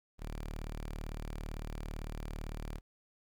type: tone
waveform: sawtooth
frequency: 37.83 Hz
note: D#1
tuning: 48 cents flat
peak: -35 dBFS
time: 0.18-2.81 s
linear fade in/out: 50 ms
effects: 12-bit